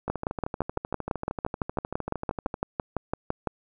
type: two click trains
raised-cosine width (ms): 1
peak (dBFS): -12 / -17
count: 21 / 33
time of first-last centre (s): 0.1-3.473 / 0.08-2.542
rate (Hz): 5.93 / 13
effects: none